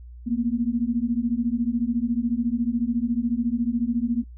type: beating tone pair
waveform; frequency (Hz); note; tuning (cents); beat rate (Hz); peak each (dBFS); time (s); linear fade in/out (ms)
sine; 229.2 / 243.2; A#3 / B3; -29 / -26; 14; -24; 0.26-4.24; 20
effects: noise-tail reverb RT60 0.1 s tail -22 dB re dry + added 60 Hz sine -39 dBFS peak until 4.37 s